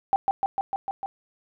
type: tone with echo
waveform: sine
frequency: 784 Hz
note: G5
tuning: in tune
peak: -16 dBFS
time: 0.13-0.16 s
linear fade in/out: 0 ms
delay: 150 ms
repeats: 6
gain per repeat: -2 dB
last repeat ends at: 1.06 s
effects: none